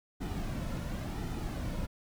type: noise with flanger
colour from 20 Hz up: brown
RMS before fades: -36 dBFS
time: 0.2-1.87 s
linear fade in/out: 20 ms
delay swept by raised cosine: 1.8 to 2.57 ms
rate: 0.92 Hz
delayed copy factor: -0.5
effects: none